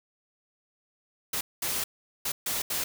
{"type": "noise bursts at uneven times", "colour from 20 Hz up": "white", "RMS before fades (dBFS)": -30, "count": 5, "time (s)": [[1.33, 1.41], [1.62, 1.84], [2.25, 2.32], [2.46, 2.62], [2.7, 2.84]], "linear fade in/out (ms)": 5, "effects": []}